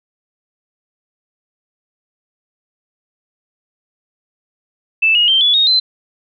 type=tone with pitch steps; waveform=sine; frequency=2639 / 2878 / 3138 / 3422 / 3732 / 4070 Hz; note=E7 / F#7 / G7 / A7 / A#7 / C8; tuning=+1 / -49 / +1 / -49 / +1 / -49 cents; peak=-9 dBFS; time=5.02-5.8 s; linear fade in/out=10 ms; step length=130 ms; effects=none